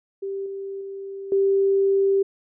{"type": "tone with level steps", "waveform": "sine", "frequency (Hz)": 392, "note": "G4", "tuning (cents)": 0, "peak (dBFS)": [-26, -29, -31, -16], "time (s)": [0.22, 2.23], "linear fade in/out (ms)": 10, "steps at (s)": [0.46, 0.81, 1.32], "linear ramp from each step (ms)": 2, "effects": []}